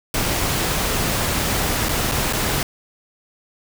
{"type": "noise with dropouts", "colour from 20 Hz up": "pink", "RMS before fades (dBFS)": -21, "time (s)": [0.14, 2.63], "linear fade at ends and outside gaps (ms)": 2, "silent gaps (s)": [[1.886, 1.891], [2.115, 2.119], [2.327, 2.332]], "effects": []}